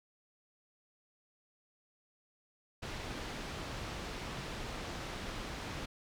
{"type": "low-pass noise", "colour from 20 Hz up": "pink", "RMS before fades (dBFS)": -42, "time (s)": [2.82, 5.86], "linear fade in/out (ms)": 10, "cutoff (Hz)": 4900, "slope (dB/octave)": 12, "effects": []}